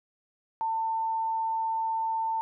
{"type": "tone", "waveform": "sine", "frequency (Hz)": 896, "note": "A5", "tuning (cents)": 31, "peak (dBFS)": -26, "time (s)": [0.61, 2.41], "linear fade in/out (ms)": 0, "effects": []}